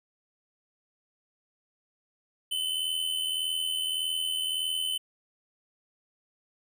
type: tone with amplitude modulation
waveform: square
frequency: 3036 Hz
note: F#7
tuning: 44 cents sharp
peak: -26 dBFS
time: 2.51-4.98 s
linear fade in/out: 10 ms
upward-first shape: sine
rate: 81.7 Hz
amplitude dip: 55%
effects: none